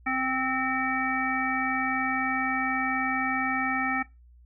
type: harmonic tone with a mistuned harmonic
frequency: 261.5 Hz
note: C4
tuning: 1 cent flat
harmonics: 1 / 3 / 5 / 7 / 9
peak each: -31 / -31 / -31 / -31 / -31 dBFS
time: 0.06-4.03 s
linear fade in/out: 10 ms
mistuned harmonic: 9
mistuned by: -46 cents
effects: noise-tail reverb RT60 0.2 s tail -17 dB re dry + added 60 Hz sine -51 dBFS peak until 4.45 s